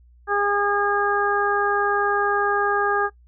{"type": "harmonic tone", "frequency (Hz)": 407.2, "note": "G#4", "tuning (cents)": -34, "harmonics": [1, 2, 3, 4], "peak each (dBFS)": [-24, -24, -24, -24], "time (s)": [0.27, 3.1], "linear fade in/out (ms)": 50, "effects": ["noise-tail reverb RT60 0.1 s tail -20 dB re dry", "added 60 Hz sine -49 dBFS peak until 3.27 s"]}